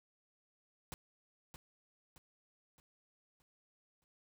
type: noise with echo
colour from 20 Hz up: pink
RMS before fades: -45 dBFS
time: 0.92-0.94 s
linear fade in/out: 0 ms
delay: 620 ms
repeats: 5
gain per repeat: -7 dB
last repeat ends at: 4.04 s
effects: none